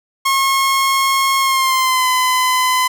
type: tone with pitch glide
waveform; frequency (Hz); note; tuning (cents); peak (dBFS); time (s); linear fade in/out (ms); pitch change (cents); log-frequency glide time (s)
sawtooth; 1083 to 1016.3; C#6 to B5; -41 to +49; -9; 0.25-2.88; 10; -110; 1.4-2.08
effects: none